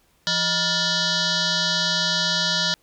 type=tone with frequency modulation; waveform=sine; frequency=171 Hz; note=F3; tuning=36 cents flat; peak=-19 dBFS; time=0.27-2.74 s; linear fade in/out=0 ms; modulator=792 Hz; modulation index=6.4; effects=pink hiss -62 dBFS RMS until 2.82 s